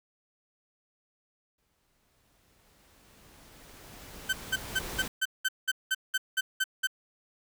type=noise with exponential growth; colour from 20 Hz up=pink; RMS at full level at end=-36 dBFS; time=1.58-5.08 s; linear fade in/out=5 ms; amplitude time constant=760 ms
type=tone bursts; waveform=30% pulse; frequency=1538 Hz; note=G6; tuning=33 cents flat; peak=-22 dBFS; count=12; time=4.29-6.872 s; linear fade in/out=10 ms; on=41 ms; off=190 ms
effects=none